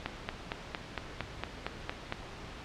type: click train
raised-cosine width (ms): 0.3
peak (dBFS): -16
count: 10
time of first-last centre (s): 0.06-2.124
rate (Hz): 4.36
effects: pink hiss -45 dBFS RMS until 2.64 s + low-pass 4000 Hz 12 dB/octave